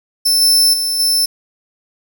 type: tone with level steps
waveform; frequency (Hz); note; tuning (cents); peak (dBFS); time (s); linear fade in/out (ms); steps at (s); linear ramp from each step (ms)
sawtooth; 5300; E8; +9; -8 / -6 / -13 / -9; 0.25-1.26; 10; 0.41 / 0.73 / 0.99; 10
effects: 7-bit